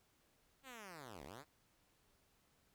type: linear two-way sweep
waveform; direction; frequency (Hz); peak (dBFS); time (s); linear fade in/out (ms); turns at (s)
5% pulse; down then up; 277.2 to 62.7 to 159.9; -40; 0.63-1.45; 50; 1.24
effects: pink hiss -75 dBFS RMS until 2.74 s